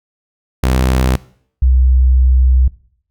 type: tone pair in turn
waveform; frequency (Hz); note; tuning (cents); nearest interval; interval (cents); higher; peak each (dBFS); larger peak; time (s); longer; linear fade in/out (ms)
sawtooth / sine; 64.1 / 63.81; C2 / C2; -35 / -43; unison; 8; first; -7; neither; 0.63-1.16 / 1.62-2.68; second; 5
effects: noise-tail reverb RT60 0.6 s tail -20 dB re dry

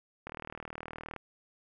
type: click train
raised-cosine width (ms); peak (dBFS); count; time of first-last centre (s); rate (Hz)
0.5; -25; 36; 0.27-1.163; 39.2
effects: none

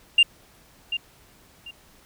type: tone with echo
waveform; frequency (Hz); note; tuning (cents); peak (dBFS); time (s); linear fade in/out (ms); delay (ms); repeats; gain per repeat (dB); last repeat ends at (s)
sine; 2794; F7; 0; -10; 0.18-0.23; 5; 740; 2; -13; 1.71
effects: tanh soft clip ceiling -9 dBFS + pink hiss -55 dBFS RMS until 2.05 s

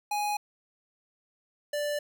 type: tone pair in turn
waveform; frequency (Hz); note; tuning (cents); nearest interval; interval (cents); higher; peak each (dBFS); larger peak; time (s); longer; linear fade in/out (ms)
square; 830.6 / 587.3; G#5 / D5; 0 / 0; tritone; 600; first; -28 / -29; first; 0.11-0.37 / 1.73-1.99; neither; 5
effects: none

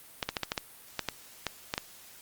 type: clicks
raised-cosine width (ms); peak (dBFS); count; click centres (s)
0.2; -12; 11; 0.228 / 0.29 / 0.368 / 0.433 / 0.519 / 0.578 / 0.993 / 1.087 / 1.467 / 1.739 / 1.779
effects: white hiss -52 dBFS RMS until 2.21 s + Opus 32 kbps

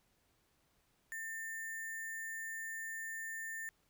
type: tone with sample-and-hold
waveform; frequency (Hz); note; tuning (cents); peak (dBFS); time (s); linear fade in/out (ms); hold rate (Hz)
sine; 1800; A6; +39; -40; 1.12-3.69; 0; 8820
effects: pink hiss -75 dBFS RMS until 3.89 s

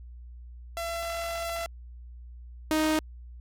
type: tone pair in turn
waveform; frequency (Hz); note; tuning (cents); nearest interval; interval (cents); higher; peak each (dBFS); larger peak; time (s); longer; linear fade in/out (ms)
sawtooth; 674 / 311.5; E5 / D#4; +38 / +2; octave + minor second; 1336; first; -27 / -19; second; 0.77-1.66 / 2.71-2.99; first; 0
effects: added 60 Hz sine -42 dBFS peak until 3.4 s + AAC 64 kbps

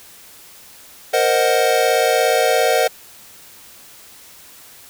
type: chord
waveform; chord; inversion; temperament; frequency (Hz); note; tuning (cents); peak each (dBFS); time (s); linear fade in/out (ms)
square; C half-diminished seventh; third; equal; 466.2 / 523.3 / 622.3 / 740; Bb4 / C5 / Eb5 / Gb5; 0 / 0 / 0 / 0; -20; 1.13-2.88; 10
effects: white hiss -43 dBFS RMS until 4.89 s

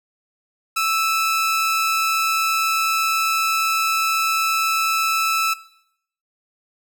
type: tone pair together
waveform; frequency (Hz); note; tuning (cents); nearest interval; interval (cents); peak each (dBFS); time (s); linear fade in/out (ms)
sawtooth; 1318.5 / 2489; E6 / D#7; 0 / 0; major seventh; 1100; -15 / -25; 0.76-5.54; 10
effects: noise-tail reverb RT60 0.7 s tail -18 dB re dry

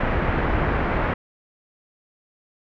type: low-pass noise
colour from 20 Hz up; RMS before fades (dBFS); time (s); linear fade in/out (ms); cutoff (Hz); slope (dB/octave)
pink; -22; 0-1.14; 5; 2100; 24
effects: none

